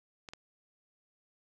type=clicks; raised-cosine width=0.2 ms; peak=-27 dBFS; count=2; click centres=0.288 / 0.335 s; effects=none